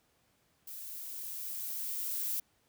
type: noise with level ramp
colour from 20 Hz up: violet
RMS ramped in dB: -45 to -34 dBFS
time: 0.67-2.4 s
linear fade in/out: 5 ms
effects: pink hiss -72 dBFS RMS until 2.68 s + high-pass 60 Hz 12 dB/octave